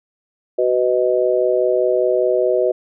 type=harmonic tone; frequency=124.9 Hz; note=B2; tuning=20 cents sharp; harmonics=3 / 4 / 5; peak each=-18 / -18 / -18 dBFS; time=0.58-2.72 s; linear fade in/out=10 ms; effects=none